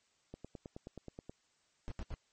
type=click train; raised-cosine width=2 ms; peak=-32 dBFS; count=10; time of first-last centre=0.34-1.295 s; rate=9.42 Hz
type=noise bursts; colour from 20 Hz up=brown; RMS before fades=-40 dBFS; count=3; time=1.88-2.14 s; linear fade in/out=0 ms; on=36 ms; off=76 ms
effects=white hiss -74 dBFS RMS until 2.32 s + MP3 32 kbps